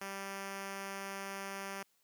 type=tone; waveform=5% pulse; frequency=196 Hz; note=G3; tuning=in tune; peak=-29 dBFS; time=0.01-1.83 s; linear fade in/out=5 ms; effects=white hiss -74 dBFS RMS until 2.03 s + high-pass 100 Hz 12 dB/octave